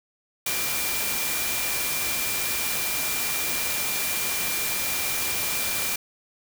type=tone in noise; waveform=sine; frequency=2379 Hz; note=D7; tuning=22 cents sharp; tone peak=-33 dBFS; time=0.46-5.96 s; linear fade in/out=5 ms; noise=white; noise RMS=-27 dBFS; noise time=0.46-5.96 s; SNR=-9 dB; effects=none